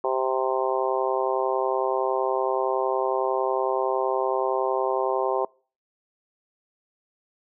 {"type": "harmonic tone", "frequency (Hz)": 130.81, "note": "C3", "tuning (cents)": 0, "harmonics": [3, 4, 5, 6, 7, 8], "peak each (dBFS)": [-27, -28, -29, -30, -30, -31], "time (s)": [0.04, 5.45], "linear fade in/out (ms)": 2, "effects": ["noise-tail reverb RT60 0.4 s tail -25 dB re dry"]}